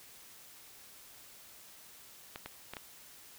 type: clicks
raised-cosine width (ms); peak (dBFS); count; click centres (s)
0.3; -25; 4; 2.359 / 2.46 / 2.736 / 2.768
effects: white hiss -55 dBFS RMS until 3.38 s